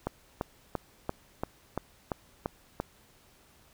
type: click train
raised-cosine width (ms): 1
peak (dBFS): -16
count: 9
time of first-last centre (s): 0.07-2.8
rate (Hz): 2.93
effects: pink hiss -61 dBFS RMS until 3.73 s